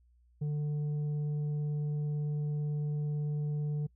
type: tone with tanh clipping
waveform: triangle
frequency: 148.5 Hz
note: D3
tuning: 20 cents sharp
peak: -31 dBFS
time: 0.41-3.87 s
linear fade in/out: 10 ms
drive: 9 dB
effects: noise-tail reverb RT60 0.1 s tail -25 dB re dry + added 60 Hz sine -62 dBFS peak until 3.95 s